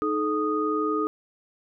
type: tone cluster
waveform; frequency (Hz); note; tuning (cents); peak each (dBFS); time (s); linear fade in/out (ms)
sine; 309.7 / 429.9 / 1239; D#4 / A4 / D#6; -8 / -40 / -8; -27; 0.02-1.07; 0
effects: none

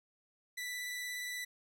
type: tone with vibrato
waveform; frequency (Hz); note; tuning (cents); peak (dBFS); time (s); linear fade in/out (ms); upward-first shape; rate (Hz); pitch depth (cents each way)
sawtooth; 1979; B6; +3; -35; 0.57-1.45; 10; sine; 17; 13
effects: none

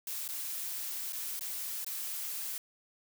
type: noise with dropouts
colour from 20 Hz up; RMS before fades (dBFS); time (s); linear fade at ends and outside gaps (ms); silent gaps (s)
blue; -38; 0.07-2.58; 2; 0.279-0.288 / 1.124-1.13 / 1.394-1.409 / 1.846-1.864
effects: none

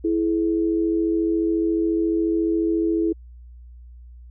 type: tone pair together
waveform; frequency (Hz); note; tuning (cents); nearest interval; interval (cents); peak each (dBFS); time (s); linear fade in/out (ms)
sine; 329.6 / 423.8; E4 / G#4; 0 / +35; major third; 435; -19 / -25; 0.04-3.13; 10
effects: added 60 Hz sine -40 dBFS peak until 4.3 s

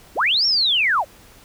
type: linear two-way sweep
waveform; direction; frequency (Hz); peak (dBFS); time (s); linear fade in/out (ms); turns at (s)
sine; up then down; 164.8 to 5588 to 492.4; -15; 0.15-1.05; 50; 0.46
effects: pink hiss -48 dBFS RMS until 1.44 s

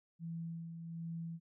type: tone with tremolo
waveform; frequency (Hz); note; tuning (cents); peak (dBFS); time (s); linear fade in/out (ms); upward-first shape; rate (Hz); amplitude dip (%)
sine; 166.1; E3; +13; -39; 0.19-1.4; 50; sine; 1.3; 45
effects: none

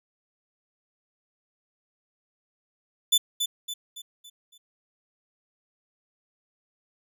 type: tone with echo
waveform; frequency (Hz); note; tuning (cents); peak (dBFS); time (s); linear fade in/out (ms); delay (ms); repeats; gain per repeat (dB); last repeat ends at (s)
sawtooth; 3498; A7; -11; -14; 3.12-3.18; 10; 280; 5; -7; 4.58
effects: none

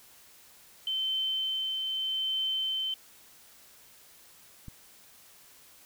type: tone with tremolo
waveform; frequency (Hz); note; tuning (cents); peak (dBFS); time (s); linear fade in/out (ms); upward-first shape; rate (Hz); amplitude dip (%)
sine; 3084; G7; -29; -27; 0.87-2.94; 2; triangle; 0.8; 30
type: click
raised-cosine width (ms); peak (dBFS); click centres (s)
5; -30; 4.683
effects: white hiss -56 dBFS RMS until 5.85 s

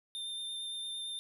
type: tone with vibrato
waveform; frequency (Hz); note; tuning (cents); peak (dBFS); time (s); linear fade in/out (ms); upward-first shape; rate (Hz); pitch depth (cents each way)
square; 3600; A7; +39; -38; 0.15-1.19; 0; sine; 8.8; 13
effects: none

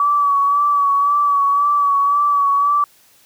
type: tone with vibrato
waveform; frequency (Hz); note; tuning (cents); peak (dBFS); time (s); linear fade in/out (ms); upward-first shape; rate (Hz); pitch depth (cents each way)
sine; 1142; D6; -49; -12; 0-2.84; 2; sine; 1.9; 34
effects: white hiss -52 dBFS RMS until 3.25 s

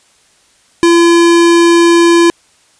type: tone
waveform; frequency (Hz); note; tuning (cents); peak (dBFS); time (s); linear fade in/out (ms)
square; 340; F4; -46; -5; 0.83-2.3; 0
effects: white hiss -50 dBFS RMS until 2.79 s + resampled to 22050 Hz

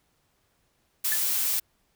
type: noise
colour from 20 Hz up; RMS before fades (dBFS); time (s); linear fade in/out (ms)
blue; -26; 1.04-1.6; 10
type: tone with exponential decay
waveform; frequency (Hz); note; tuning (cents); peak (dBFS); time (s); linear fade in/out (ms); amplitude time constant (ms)
sine; 1741; A6; -19; -25; 1.12-1.22; 1; 20
effects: pink hiss -70 dBFS RMS until 1.95 s

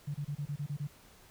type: tone bursts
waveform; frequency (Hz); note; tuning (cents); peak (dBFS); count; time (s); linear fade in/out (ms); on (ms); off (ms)
sine; 144.9; D3; -23; -33; 8; 0.07-0.873; 10; 75; 29
effects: pink hiss -59 dBFS RMS until 1.3 s

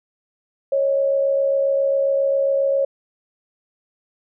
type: tone pair together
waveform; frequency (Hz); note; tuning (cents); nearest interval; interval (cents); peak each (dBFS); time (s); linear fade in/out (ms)
sine; 550 / 617.4; C#5 / D#5; -14 / -14; major second; 200; -16 / -26; 0.72-2.85; 5
effects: none

